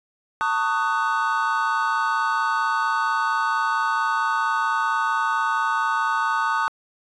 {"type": "chord", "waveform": "triangle", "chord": "D# half-diminished seventh", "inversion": "second", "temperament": "just", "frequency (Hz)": [896, 1120.1, 1244.5, 1493.4], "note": ["A5", "C#6", "D#6", "F#6"], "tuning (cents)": [31, 18, 0, 16], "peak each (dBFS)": [-23, -25, -23, -24], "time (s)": [0.41, 6.68], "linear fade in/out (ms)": 0, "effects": ["resampled to 22050 Hz"]}